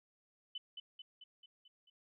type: tone with echo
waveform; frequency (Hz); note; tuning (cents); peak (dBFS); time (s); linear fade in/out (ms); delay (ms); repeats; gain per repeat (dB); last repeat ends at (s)
sine; 3009; F#7; +28; -40; 0.55-0.58; 5; 220; 6; -4; 1.9
effects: none